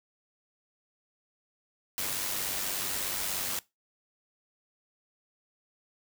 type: noise with amplitude modulation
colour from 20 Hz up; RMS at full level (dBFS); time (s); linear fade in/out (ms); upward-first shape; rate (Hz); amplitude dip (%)
white; -31; 1.98-3.59; 0; sine; 96.7; 40
effects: noise-tail reverb RT60 0.2 s tail -20 dB re dry